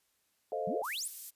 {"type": "chord", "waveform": "sine", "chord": "F dominant seventh", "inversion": "first", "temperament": "equal", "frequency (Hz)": [440, 523.3, 622.3, 698.5], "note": ["A4", "C5", "Eb5", "F5"], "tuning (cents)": [0, 0, 0, 0], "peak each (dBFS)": -38, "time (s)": [0.52, 0.82], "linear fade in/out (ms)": 2}
{"type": "exponential sweep", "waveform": "sine", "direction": "up", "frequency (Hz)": [159.7, 11040], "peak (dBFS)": -35, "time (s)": [0.67, 1.08], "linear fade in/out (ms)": 5}
{"type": "high-pass noise", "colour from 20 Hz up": "pink", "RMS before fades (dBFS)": -44, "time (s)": [0.83, 1.31], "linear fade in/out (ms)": 20, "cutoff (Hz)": 11000, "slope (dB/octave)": 12}
{"effects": ["white hiss -75 dBFS RMS until 1.35 s", "resampled to 32000 Hz"]}